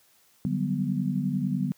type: chord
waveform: sine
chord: G major seventh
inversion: second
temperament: equal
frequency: 146.83 / 185 / 196 / 246.9 Hz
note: D3 / F#3 / G3 / B3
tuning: 0 / 0 / 0 / 0 cents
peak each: -30 dBFS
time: 0.45-1.72 s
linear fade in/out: 0 ms
effects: white hiss -62 dBFS RMS until 1.77 s + high-pass 60 Hz 12 dB/octave